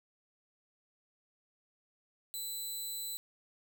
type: tone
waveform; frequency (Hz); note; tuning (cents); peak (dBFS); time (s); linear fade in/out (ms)
10% pulse; 4000; B7; +21; -30; 2.34-3.17; 0
effects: none

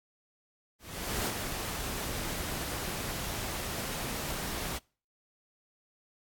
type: noise with ADSR envelope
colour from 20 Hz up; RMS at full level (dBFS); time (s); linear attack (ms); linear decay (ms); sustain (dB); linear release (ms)
pink; -31; 0.79-4.79; 480; 40; -5; 18
effects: noise-tail reverb RT60 0.4 s tail -26 dB re dry + AAC 64 kbps

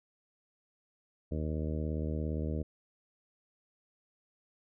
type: harmonic tone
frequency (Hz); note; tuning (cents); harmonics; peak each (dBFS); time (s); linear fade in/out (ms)
77.4; D#2; -9; 1 / 2 / 3 / 4 / 5 / 6 / 7 / 8; -34 / -38 / -40 / -42 / -46 / -44 / -47 / -49; 1.31-2.63; 10
effects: none

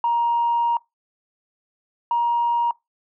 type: tone pair in turn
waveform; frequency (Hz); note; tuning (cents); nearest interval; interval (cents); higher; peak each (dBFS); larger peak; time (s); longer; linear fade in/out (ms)
sine; 941 / 945.1; A#5 / A#5; +16 / +24; unison; 8; second; -16; neither; 0.04-0.77 / 2.11-2.71; first; 2
effects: noise-tail reverb RT60 0.2 s tail -24 dB re dry + tanh soft clip ceiling -13 dBFS

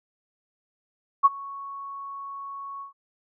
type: tone with ADSR envelope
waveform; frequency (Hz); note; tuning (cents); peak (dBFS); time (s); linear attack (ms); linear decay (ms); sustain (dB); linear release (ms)
sine; 1108.7; C#6; 0; -10; 1.23-2.93; 24; 29; -24; 120
effects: none

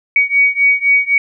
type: beating tone pair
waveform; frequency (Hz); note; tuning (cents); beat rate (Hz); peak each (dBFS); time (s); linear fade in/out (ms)
sine; 2250 / 2253.9; C#7 / C#7; +25 / +28; 3.9; -12 / -13; 0.16-1.18; 2
effects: none

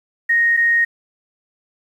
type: tone pair in turn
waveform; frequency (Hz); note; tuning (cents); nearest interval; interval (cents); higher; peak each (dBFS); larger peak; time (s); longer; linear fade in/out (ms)
sine; 1864.7 / 1864.7; A#6 / A#6; 0 / 0; unison; 0; neither; -12; neither; 0.29-0.57 / 0.57-0.85; neither; 10
effects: 8-bit

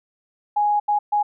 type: tone bursts at uneven times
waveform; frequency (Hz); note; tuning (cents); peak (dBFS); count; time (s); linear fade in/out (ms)
sine; 830.6; G#5; 0; -16; 3; 0.56-0.8 / 0.88-0.99 / 1.12-1.23; 10
effects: none

